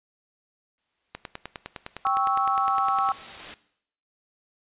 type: noise with exponential growth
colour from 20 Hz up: white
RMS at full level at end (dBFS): -36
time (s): 0.78-3.54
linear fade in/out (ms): 0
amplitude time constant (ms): 600
type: click train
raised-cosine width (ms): 0.3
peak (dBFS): -18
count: 20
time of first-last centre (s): 1.15-3.089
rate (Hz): 9.8
type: chord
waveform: sine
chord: C# diminished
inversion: second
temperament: equal with one note detuned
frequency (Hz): 784 / 1108.7 / 1311.7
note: G5 / C#6 / E6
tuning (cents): 0 / 0 / -9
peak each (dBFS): -25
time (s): 2.05-3.12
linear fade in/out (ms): 2
effects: noise-tail reverb RT60 0.7 s tail -18 dB re dry + resampled to 8000 Hz